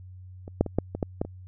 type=clicks; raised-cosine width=2 ms; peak=-27 / -6 / -19 / -9 / -18 / -12 / -12 / -23 dBFS; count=8; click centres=0.479 / 0.61 / 0.663 / 0.786 / 0.95 / 1.028 / 1.215 / 1.25 s; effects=added 92 Hz sine -42 dBFS peak until 1.47 s